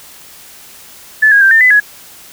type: tone with pitch steps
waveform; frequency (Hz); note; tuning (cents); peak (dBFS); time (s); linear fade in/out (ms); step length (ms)
sine; 1736 / 1640 / 1575 / 1801 / 2007 / 1677; A6 / G#6 / G6 / A6 / B6 / G#6; -24 / -22 / +8 / +40 / +27 / +16; -4; 1.22-1.802; 10; 97
effects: white hiss -37 dBFS RMS until 2.32 s